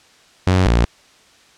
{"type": "tone pair in turn", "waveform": "sawtooth", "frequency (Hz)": [92.5, 58.11], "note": ["F#2", "A#1"], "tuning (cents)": [0, -5], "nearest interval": "minor sixth", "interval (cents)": 805, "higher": "first", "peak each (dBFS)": [-8, -8], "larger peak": "neither", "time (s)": [[0.47, 0.66], [0.66, 0.85]], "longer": "neither", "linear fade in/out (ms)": 0, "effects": ["white hiss -50 dBFS RMS until 1.57 s", "low-pass 6000 Hz 12 dB/octave"]}